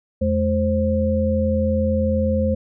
sine tone cluster, 83.6 / 214.7 / 526 Hz, E2 / A3 / C5, +25 / -42 / +9 cents, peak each -21 dBFS, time 0.21-2.55 s, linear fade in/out 10 ms, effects none

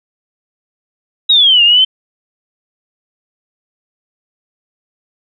sine exponential two-way sweep, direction down then up, 3868 to 2779 to 3112 Hz, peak -5 dBFS, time 1.29-1.85 s, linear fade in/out 10 ms, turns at 1.63 s, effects none

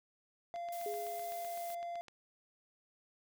triangle tone, 690 Hz, F5, 21 cents flat, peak -37 dBFS, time 0.54-2.01 s, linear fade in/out 0 ms
click train, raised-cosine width 0.2 ms, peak -36 dBFS, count 13, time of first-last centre 0.56-2.083 s, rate 7.88 Hz
blue noise, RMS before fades -50 dBFS, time 0.72-1.75 s, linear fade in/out 5 ms
sine tone with exponential decay, 415.3 Hz, G#4, in tune, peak -37 dBFS, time 0.86-1.83 s, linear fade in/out 2 ms, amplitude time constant 210 ms
effects none

